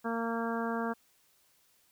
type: harmonic tone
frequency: 230 Hz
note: A#3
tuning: 23 cents flat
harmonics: 1 / 2 / 3 / 4 / 5 / 6 / 7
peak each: -34 / -37 / -39 / -40 / -41 / -42 / -42 dBFS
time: 0.04-0.94 s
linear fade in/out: 20 ms
effects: white hiss -68 dBFS RMS until 1.91 s